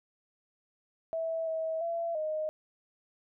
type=tone with pitch steps; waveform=sine; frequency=653 / 644 / 674 / 620 Hz; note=E5 / E5 / E5 / D#5; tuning=-17 / -41 / +38 / -6 cents; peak=-30 dBFS; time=1.13-2.49 s; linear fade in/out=0 ms; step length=340 ms; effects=none